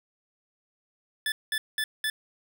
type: tone bursts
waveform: 25% pulse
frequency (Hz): 1740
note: A6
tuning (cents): -20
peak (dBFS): -22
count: 4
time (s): 1.26-2.1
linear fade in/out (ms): 2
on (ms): 60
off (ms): 200
effects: none